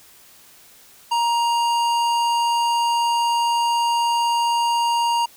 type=tone with hard clipping; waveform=sine; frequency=939 Hz; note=A#5; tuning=12 cents sharp; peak=-19 dBFS; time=1.11-5.26 s; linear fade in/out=10 ms; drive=15 dB; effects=white hiss -49 dBFS RMS until 5.36 s